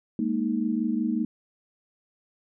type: chord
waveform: sine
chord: Ab suspended second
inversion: none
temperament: equal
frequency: 207.7 / 233.1 / 311.1 Hz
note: Ab3 / Bb3 / Eb4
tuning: 0 / 0 / 0 cents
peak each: -29 / -26 / -29 dBFS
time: 0.19-1.25 s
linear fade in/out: 2 ms
effects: none